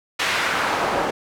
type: noise with band-pass filter sweep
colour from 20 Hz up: pink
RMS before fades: -22 dBFS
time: 0.19-1.11 s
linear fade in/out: 10 ms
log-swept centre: 2300 to 630 Hz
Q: 1.1
effects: none